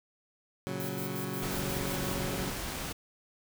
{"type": "chord", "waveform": "20% pulse", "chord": "F# major", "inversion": "first", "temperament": "equal with one note detuned", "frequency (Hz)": [115.8, 138.59, 185], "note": ["A#2", "C#3", "F#3"], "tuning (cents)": [-11, 0, 0], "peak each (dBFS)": [-37, -33, -32], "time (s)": [0.67, 2.5], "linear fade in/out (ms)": 0}
{"type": "noise with tremolo", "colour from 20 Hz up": "violet", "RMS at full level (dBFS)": -41, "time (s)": [0.8, 2.2], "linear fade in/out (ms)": 0, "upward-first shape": "square", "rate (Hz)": 5.6, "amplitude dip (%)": 60}
{"type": "noise", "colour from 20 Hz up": "pink", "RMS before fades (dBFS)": -37, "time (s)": [1.42, 2.93], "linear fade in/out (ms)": 10}
{"effects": []}